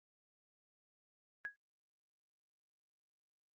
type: tone with exponential decay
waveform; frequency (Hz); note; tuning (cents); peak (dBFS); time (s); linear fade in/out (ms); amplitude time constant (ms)
sine; 1661.2; G#6; 0; -35; 1.45-1.56; 0; 23
effects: Opus 24 kbps